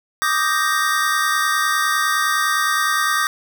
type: chord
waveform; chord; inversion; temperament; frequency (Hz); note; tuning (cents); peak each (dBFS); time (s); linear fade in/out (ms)
square; Eb major seventh; third; equal; 1174.7 / 1244.5 / 1568 / 1864.7; D6 / Eb6 / G6 / Bb6; 0 / 0 / 0 / 0; -23; 0.22-3.27; 0
effects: none